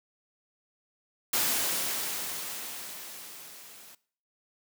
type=noise with level ramp; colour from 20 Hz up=white; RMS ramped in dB=-26 to -51 dBFS; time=1.33-3.95 s; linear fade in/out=5 ms; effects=noise-tail reverb RT60 0.5 s tail -20 dB re dry + high-pass 150 Hz 12 dB/octave